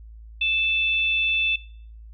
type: tone pair together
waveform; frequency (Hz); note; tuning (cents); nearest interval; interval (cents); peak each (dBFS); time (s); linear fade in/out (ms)
sine; 2637 / 3520; E7 / A7; 0 / 0; perfect fourth; 500; -21 / -25; 0.41-1.56; 5
effects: noise-tail reverb RT60 0.6 s tail -22 dB re dry + added 55 Hz sine -40 dBFS peak until 2.13 s